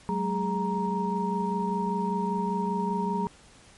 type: tone cluster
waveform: sine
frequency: 187.9 / 213 / 413.7 / 936 Hz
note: F#3 / G#3 / G#4 / A#5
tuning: +27 / +44 / -7 / +7 cents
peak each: -29 / -34 / -33 / -29 dBFS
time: 0.09-3.27 s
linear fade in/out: 0 ms
effects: pink hiss -54 dBFS RMS until 3.77 s + MP3 48 kbps